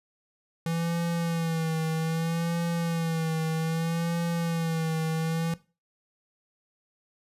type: tone with vibrato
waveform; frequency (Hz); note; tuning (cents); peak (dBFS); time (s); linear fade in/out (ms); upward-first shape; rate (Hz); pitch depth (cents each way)
square; 164.81; E3; 0; -27; 0.66-5.54; 2; sine; 0.63; 50
effects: noise-tail reverb RT60 0.3 s tail -17 dB re dry + resampled to 32000 Hz